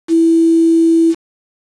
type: tone with quantisation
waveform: sine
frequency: 329.6 Hz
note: E4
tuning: in tune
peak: -7 dBFS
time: 0.08-1.15 s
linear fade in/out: 50 ms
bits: 5
effects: resampled to 22050 Hz